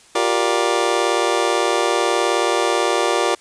25% pulse chord, G minor seventh, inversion third, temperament just, 352.8 / 392 / 470.4 / 588 Hz, F4 / G4 / Bb4 / D5, +18 / 0 / +16 / +2 cents, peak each -18 / -19 / -18 / -19 dBFS, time 0.15-3.35 s, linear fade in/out 5 ms, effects white hiss -49 dBFS RMS until 3.4 s + resampled to 22050 Hz

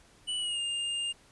square tone with pitch glide, 2960 to 2812 Hz, F#7 to F7, 0 to +11 cents, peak -31 dBFS, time 0.27-1.13 s, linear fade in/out 20 ms, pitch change -89 cents, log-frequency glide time 0.38-0.6 s, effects pink hiss -60 dBFS RMS until 1.31 s + resampled to 24000 Hz

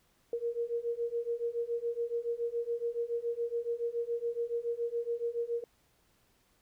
sine beating tone pair, 466.2 / 473.3 Hz, A#4 / A#4, 0 / +26 cents, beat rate 7.1 Hz, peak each -35 / -34 dBFS, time 0.33-5.64 s, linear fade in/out 2 ms, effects pink hiss -70 dBFS RMS until 6.61 s

